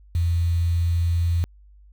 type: tone with quantisation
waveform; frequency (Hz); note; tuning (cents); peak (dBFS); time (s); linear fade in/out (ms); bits
sine; 85.1; F2; -44; -18; 0.15-1.44; 0; 7
effects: added 50 Hz sine -47 dBFS peak until 1.92 s

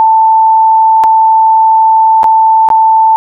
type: tone with dropouts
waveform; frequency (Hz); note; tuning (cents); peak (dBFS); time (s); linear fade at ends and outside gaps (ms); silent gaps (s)
sine; 886; A5; +12; -3; 0-3.16; 0; 1.037-1.04 / 2.232-2.242 / 2.688-2.702
effects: none

